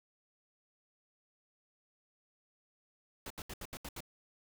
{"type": "noise bursts", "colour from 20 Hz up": "pink", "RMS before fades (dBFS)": -44, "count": 7, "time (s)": [3.26, 4.005], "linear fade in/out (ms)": 2, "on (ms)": 43, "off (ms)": 74, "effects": []}